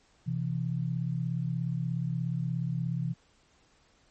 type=tone pair together; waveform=sine; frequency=128.96 / 165.8 Hz; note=C3 / E3; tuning=-25 / +10 cents; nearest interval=major third; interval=435 cents; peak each=-31 / -31 dBFS; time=0.26-3.14 s; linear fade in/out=20 ms; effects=pink hiss -65 dBFS RMS until 4.1 s + MP3 32 kbps